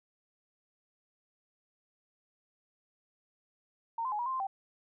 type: tone with pitch steps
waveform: sine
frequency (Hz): 918 / 1033 / 839 / 961 / 1050 / 1044 / 780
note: A#5 / C6 / G#5 / B5 / C6 / C6 / G5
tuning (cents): -27 / -22 / +17 / -48 / +6 / -4 / -9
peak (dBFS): -31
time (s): 3.98-4.47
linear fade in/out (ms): 5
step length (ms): 70
effects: none